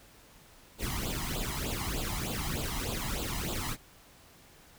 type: noise with flanger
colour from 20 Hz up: pink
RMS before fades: -34 dBFS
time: 0.78-3.77 s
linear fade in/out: 50 ms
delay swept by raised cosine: 0.25 to 1.02 ms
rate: 3.3 Hz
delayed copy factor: +0.8
effects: pink hiss -57 dBFS RMS until 4.78 s